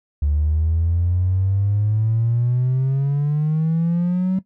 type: exponential sweep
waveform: triangle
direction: up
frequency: 71.9 to 190 Hz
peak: -13 dBFS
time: 0.22-4.39 s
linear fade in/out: 5 ms
effects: noise-tail reverb RT60 0.1 s tail -17 dB re dry + tanh soft clip ceiling -12 dBFS